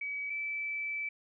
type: tone pair in turn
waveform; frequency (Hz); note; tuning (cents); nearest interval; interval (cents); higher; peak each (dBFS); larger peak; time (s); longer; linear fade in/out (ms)
sine; 2277 / 2314; C#7 / D7; +46 / -26; unison; 28; second; -34 / -33; second; 0.01-0.3 / 0.3-1.09; second; 5
effects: none